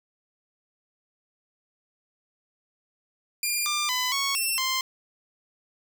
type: tone with pitch steps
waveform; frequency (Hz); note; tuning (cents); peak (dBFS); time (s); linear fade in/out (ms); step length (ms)
10% pulse; 2404 / 1194 / 1005 / 1107 / 2697 / 1047; D7 / D6 / B5 / C#6 / E7 / C6; +40 / +28 / +30 / -3 / +39 / +1; -16; 3.43-4.81; 2; 230
effects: none